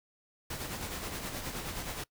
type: noise with tremolo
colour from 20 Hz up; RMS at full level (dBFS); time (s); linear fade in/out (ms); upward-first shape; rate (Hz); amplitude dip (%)
pink; -37; 0.5-2.04; 5; sine; 9.5; 45
effects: noise-tail reverb RT60 0.1 s tail -22 dB re dry